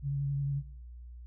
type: tone with vibrato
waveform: sine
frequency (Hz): 140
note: C#3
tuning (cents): +18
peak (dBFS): -29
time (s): 0.02-0.63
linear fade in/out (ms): 50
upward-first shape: sine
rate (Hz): 11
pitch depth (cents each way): 22
effects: noise-tail reverb RT60 1.0 s tail -20 dB re dry + added 60 Hz sine -44 dBFS peak until 1.26 s